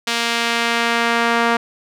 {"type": "tone with band-pass filter sweep", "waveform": "sawtooth", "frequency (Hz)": 233.4, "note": "A#3", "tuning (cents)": 2, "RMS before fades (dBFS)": -18, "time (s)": [0.07, 1.57], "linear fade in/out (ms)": 5, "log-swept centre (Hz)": [3600, 1300], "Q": 0.86, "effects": []}